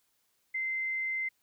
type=tone; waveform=sine; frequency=2075 Hz; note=C7; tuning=15 cents flat; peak=-30 dBFS; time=0.54-1.29 s; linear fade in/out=10 ms; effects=white hiss -74 dBFS RMS until 1.42 s